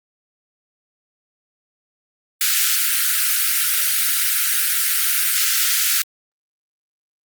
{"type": "high-pass noise", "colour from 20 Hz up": "white", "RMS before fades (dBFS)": -18, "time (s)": [2.41, 6.02], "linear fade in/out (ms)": 2, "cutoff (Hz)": 1300, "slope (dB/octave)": 96, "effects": ["Opus 32 kbps"]}